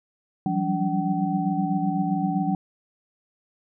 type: tone cluster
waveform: sine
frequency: 170.1 / 186.9 / 194.7 / 288 / 762 Hz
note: F3 / F#3 / G3 / D4 / G5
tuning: -45 / +18 / -12 / -34 / -49 cents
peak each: -28 dBFS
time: 0.46-2.55 s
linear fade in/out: 2 ms
effects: none